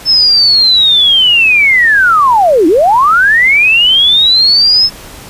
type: linear two-way sweep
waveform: sine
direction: down then up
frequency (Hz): 5280 to 297.9 to 5280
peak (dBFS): -4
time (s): 0.05-4.9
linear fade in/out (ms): 50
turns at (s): 2.67
effects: pink hiss -31 dBFS RMS until 5.29 s + resampled to 32000 Hz